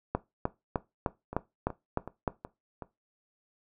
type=two click trains; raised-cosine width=1 ms; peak=-24 / -13 dBFS; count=5 / 8; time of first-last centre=1.33-2.823 / 0.15-2.278 s; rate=2.68 / 3.29 Hz; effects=noise-tail reverb RT60 0.2 s tail -17 dB re dry